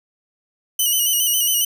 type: tone with vibrato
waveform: 5% pulse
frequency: 2960 Hz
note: F#7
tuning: in tune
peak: -8 dBFS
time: 0.79-1.65 s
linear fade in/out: 5 ms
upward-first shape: square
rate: 7.3 Hz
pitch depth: 39 cents each way
effects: none